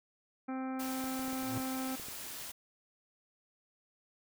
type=harmonic tone; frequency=261.6 Hz; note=C4; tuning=in tune; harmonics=1 / 2 / 3 / 4 / 5 / 6 / 7 / 8 / 9; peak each=-36 / -47 / -44 / -54 / -48 / -54 / -61 / -60 / -56 dBFS; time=0.48-1.96 s; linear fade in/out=10 ms
type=noise; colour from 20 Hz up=white; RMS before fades=-44 dBFS; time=0.79-2.52 s; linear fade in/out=10 ms
type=clicks; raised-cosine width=2 ms; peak=-36 dBFS; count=8; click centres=1.041 / 1.194 / 1.281 / 1.331 / 1.431 / 1.6 / 1.998 / 2.085 s
type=tone with exponential growth; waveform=45% pulse; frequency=113.8 Hz; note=A#2; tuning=41 cents flat; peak=-34 dBFS; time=1.31-1.58 s; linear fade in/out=0 ms; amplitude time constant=57 ms
effects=none